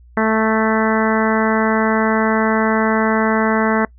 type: harmonic tone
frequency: 220 Hz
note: A3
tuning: in tune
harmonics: 1 / 2 / 3 / 4 / 5 / 6 / 7 / 8 / 9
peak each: -17 / -20 / -22 / -23 / -24 / -25 / -25 / -26 / -27 dBFS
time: 0.17-3.85 s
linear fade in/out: 2 ms
effects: noise-tail reverb RT60 0.1 s tail -24 dB re dry + added 60 Hz sine -42 dBFS peak until 3.98 s